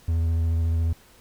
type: tone with vibrato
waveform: triangle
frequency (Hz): 82.41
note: E2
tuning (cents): 0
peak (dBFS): -18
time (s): 0.08-0.93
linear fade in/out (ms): 5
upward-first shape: square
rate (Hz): 14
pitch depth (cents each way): 14
effects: pink hiss -54 dBFS RMS until 1.2 s